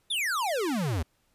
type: exponential sweep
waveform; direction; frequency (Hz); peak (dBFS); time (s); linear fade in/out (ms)
square; down; 3746 to 73; -27; 0.1-1.03; 10
effects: pink hiss -70 dBFS RMS until 1.34 s + resampled to 32000 Hz